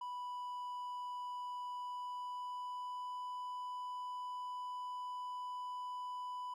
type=tone with pitch glide; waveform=triangle; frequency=987.8 to 994.1 Hz; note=B5 to B5; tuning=0 to +11 cents; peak=-39 dBFS; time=0.01-6.54 s; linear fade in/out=5 ms; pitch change=+11 cents; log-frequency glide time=1.74-3.18 s; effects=none